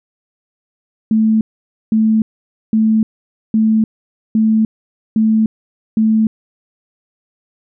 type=tone bursts; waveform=sine; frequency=219.5 Hz; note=A3; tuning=4 cents flat; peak=-9 dBFS; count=7; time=1.11-6.27 s; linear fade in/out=2 ms; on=300 ms; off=510 ms; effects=none